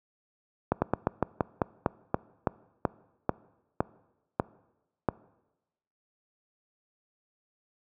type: slowing click train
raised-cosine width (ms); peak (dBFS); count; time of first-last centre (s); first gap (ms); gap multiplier
1; -9; 15; 0.72-5.087; 100; 1.16
effects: noise-tail reverb RT60 1.0 s tail -22 dB re dry + high-pass 80 Hz 12 dB/octave